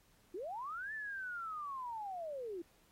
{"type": "linear two-way sweep", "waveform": "sine", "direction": "up then down", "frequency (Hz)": [324.9, 1781, 324.9], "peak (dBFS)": -40, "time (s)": [0.34, 2.62], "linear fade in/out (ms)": 5, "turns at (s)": 0.93, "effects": ["pink hiss -70 dBFS RMS until 2.91 s", "AAC 48 kbps"]}